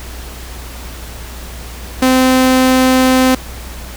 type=tone; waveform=sawtooth; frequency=258.3 Hz; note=C4; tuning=22 cents flat; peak=-4 dBFS; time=2.02-3.35 s; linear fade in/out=5 ms; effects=added 60 Hz sine -28 dBFS peak until 3.96 s + pink hiss -32 dBFS RMS until 3.96 s